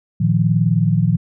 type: chord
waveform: sine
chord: Bb suspended fourth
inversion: none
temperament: equal with one note detuned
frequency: 114.61 / 155.56 / 174.61 Hz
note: Bb2 / Eb3 / F3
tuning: -29 / 0 / 0 cents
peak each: -17 dBFS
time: 0.2-1.17 s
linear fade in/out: 10 ms
effects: none